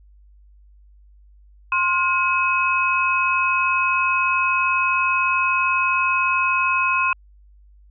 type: tone cluster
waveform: sine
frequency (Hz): 1056 / 1424 / 2547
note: C6 / F6 / D#7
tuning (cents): +16 / +33 / +40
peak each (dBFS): -20 / -25 / -20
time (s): 1.72-7.13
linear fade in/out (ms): 2
effects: added 50 Hz sine -47 dBFS peak until 7.9 s